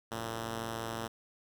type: tone pair together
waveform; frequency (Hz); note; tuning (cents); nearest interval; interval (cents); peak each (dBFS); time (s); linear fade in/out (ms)
5% pulse; 45.12 / 113.8; F#1 / A#2; -43 / -41; octave + major third; 1602; -36 / -25; 0.11-1.08; 10
effects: none